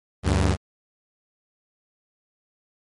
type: tone pair together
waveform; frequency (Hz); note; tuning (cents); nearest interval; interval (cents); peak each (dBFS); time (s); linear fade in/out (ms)
sawtooth; 73.42 / 95.74; D2 / G2; 0 / -40; perfect fourth; 460; -17; 0.23-0.57; 50
effects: MP3 48 kbps